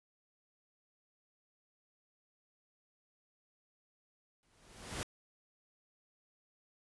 pink noise with exponential growth, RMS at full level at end -37 dBFS, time 4.43-5.03 s, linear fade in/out 0 ms, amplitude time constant 130 ms, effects resampled to 24000 Hz

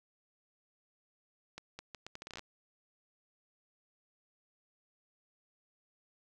accelerating click train, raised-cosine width 0.2 ms, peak -27 dBFS, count 13, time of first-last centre 1.58-2.393 s, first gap 210 ms, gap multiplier 0.75, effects none

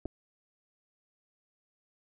clicks, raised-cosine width 2 ms, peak -24 dBFS, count 2, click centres 0.055 / 0.058 s, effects none

